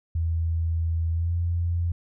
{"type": "tone with pitch glide", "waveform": "sine", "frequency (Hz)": [82.41, 85.76], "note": ["E2", "F2"], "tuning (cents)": [0, -31], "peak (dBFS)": -22, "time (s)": [0.15, 1.92], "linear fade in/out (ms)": 5, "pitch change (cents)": 69, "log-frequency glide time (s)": [1.12, 1.33], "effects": []}